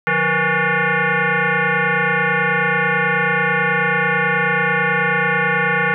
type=tone with frequency modulation; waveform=sine; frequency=176.6 Hz; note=F3; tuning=20 cents sharp; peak=-14 dBFS; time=0.07-5.94 s; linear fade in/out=0 ms; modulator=324 Hz; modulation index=6.4; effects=none